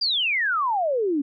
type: exponential sweep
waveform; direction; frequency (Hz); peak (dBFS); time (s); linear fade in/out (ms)
sine; down; 4913 to 270; -20; 0.01-1.22; 10
effects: none